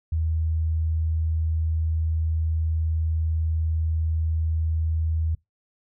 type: tone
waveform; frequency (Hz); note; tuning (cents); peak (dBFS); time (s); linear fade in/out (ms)
sine; 80.1; E2; -49; -21; 0.12-5.35; 5
effects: noise-tail reverb RT60 0.2 s tail -25 dB re dry